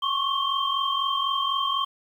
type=tone cluster; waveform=sine; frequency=1077 / 1121 / 3157 Hz; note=C6 / C#6 / G7; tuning=+50 / +19 / +12 cents; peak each=-27 dBFS; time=0.02-1.85 s; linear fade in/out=10 ms; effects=9-bit